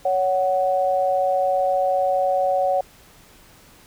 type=tone pair together; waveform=sine; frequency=558.9 / 744 Hz; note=C#5 / F#5; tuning=+14 / +9 cents; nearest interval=perfect fourth; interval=495 cents; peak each=-20 / -20 dBFS; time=0.05-2.81 s; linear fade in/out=5 ms; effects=pink hiss -50 dBFS RMS until 3.86 s